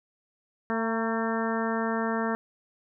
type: harmonic tone with a mistuned harmonic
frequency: 225 Hz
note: A3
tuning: 39 cents sharp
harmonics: 1 / 2 / 3 / 4 / 5 / 6 / 7 / 8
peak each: -29 / -32 / -34 / -35 / -36 / -37 / -37 / -38 dBFS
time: 0.7-2.35 s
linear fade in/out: 0 ms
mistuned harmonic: 4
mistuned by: +36 cents
effects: none